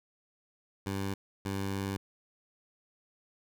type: tone bursts at uneven times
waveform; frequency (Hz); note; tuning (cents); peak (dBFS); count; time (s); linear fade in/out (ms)
15% pulse; 98; G2; 0; -26; 2; 0.86-1.14 / 1.45-1.97; 5
effects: none